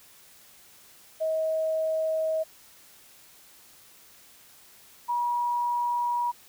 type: tone pair in turn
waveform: sine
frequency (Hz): 636 / 961.8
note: D#5 / B5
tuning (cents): +38 / -46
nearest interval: perfect fifth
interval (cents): 716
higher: second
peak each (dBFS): -24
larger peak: neither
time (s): 1.2-2.44 / 5.08-6.32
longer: neither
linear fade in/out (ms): 20
effects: white hiss -54 dBFS RMS until 6.48 s